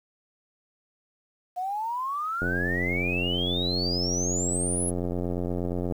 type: exponential sweep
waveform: sine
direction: up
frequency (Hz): 709 to 10850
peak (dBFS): -27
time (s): 1.56-4.91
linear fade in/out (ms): 20
type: click train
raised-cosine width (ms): 2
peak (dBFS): -17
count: 311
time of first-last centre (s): 2.42-5.923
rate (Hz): 88.5
effects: 9-bit